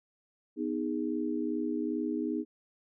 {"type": "tone cluster", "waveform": "sine", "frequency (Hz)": [248.5, 311, 411.6], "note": ["B3", "D#4", "G#4"], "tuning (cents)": [11, -1, -16], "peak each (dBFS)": [-34, -32, -37], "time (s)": [0.56, 2.45], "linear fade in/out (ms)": 50, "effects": []}